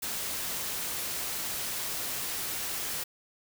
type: noise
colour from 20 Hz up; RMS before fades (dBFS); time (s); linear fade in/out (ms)
white; -34; 0.02-3.04; 10
effects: none